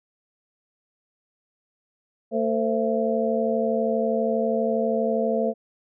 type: tone cluster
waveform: sine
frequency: 225.1 / 447.6 / 520 / 670 Hz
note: A3 / A4 / C5 / E5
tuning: +40 / +30 / -11 / +28 cents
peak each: -26 dBFS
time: 2.31-5.54 s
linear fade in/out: 50 ms
effects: none